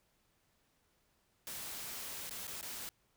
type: noise with dropouts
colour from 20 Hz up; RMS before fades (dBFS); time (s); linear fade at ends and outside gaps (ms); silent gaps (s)
white; -44; 1.47-2.89; 0; 2.294-2.309 / 2.47-2.478 / 2.611-2.628
effects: pink hiss -75 dBFS RMS until 3.16 s